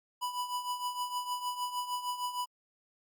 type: tone with tremolo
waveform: square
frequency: 988 Hz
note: B5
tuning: in tune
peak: -31 dBFS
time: 0.21-2.46 s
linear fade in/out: 20 ms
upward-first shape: triangle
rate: 6.5 Hz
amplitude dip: 75%
effects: Opus 48 kbps